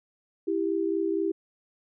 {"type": "tone pair together", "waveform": "sine", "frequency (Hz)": [329.6, 393.8], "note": ["E4", "G4"], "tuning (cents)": [0, 8], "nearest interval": "minor third", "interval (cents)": 308, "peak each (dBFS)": -27, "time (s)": [0.47, 1.32], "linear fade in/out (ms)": 10, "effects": []}